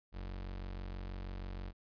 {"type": "tone", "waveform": "35% pulse", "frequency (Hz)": 46.25, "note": "F#1", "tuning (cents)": 0, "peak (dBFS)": -39, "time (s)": [0.12, 1.73], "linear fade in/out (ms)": 50, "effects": ["resampled to 11025 Hz"]}